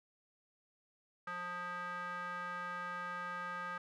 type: tone with band-pass filter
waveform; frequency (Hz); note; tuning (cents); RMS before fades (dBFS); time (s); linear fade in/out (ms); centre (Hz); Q
square; 177.4; F3; +27; -42; 1.27-3.78; 5; 1400; 5.8
effects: none